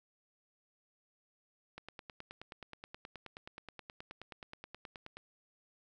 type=click train; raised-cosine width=0.3 ms; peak=-30 dBFS; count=33; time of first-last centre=1.78-5.17 s; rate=9.44 Hz; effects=none